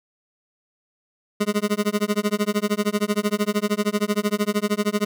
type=tone with tremolo; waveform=25% pulse; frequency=207.7 Hz; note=G#3; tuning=in tune; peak=-13 dBFS; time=1.4-5.05 s; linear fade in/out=10 ms; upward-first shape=sine; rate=13 Hz; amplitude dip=100%; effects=none